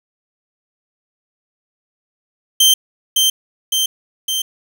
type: tone with echo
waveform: sawtooth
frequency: 3130 Hz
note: G7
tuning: 3 cents flat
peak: -5 dBFS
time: 2.6-2.74 s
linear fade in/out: 5 ms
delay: 560 ms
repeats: 3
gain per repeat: -3 dB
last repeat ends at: 4.42 s
effects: 7-bit